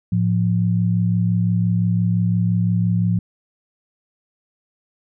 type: tone pair together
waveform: sine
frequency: 110 / 175.83 Hz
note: A2 / F3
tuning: 0 / +12 cents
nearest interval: minor sixth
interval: 812 cents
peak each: -18 dBFS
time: 0.12-3.19 s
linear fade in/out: 5 ms
effects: none